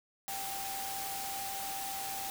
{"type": "tone in noise", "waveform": "sine", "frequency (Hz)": 784, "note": "G5", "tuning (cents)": 0, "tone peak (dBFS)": -40, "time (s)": [0.28, 2.3], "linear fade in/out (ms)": 0, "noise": "white", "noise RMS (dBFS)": -40, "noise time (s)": [0.28, 2.3], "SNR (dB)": -3, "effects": []}